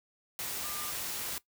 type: tone in noise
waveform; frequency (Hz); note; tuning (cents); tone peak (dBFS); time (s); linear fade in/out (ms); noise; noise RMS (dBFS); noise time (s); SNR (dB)
sine; 1200; D6; +37; -44; 0.64-0.91; 0; white; -37; 0.39-1.38; -10
effects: noise-tail reverb RT60 0.1 s tail -17 dB re dry